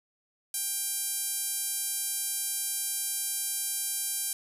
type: tone with band-pass filter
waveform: 5% pulse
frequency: 790 Hz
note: G5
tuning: 13 cents sharp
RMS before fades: -32 dBFS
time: 0.54-4.33 s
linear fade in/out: 2 ms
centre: 12000 Hz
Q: 1.9
effects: none